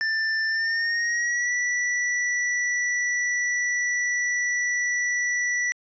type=tone with pitch glide; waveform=square; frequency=1775 to 1958.1 Hz; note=A6 to B6; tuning=+15 to -15 cents; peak=-23 dBFS; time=0.01-5.72 s; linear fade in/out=0 ms; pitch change=+170 cents; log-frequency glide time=0.47-1.53 s; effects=resampled to 16000 Hz

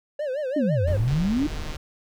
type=tone with vibrato; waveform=triangle; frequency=557 Hz; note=C#5; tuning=8 cents sharp; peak=-23 dBFS; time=0.19-0.97 s; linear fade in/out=5 ms; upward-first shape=sine; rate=6 Hz; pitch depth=170 cents each way
type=exponential two-way sweep; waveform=sine; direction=down then up; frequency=311.1 to 80 to 311.1 Hz; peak=-20 dBFS; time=0.56-1.47 s; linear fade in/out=5 ms; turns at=0.87 s
type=noise; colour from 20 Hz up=brown; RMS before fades=-31 dBFS; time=0.87-1.77 s; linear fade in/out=5 ms
type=click train; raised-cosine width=0.2 ms; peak=-23 dBFS; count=105; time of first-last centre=1.08-1.76 s; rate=153 Hz
effects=none

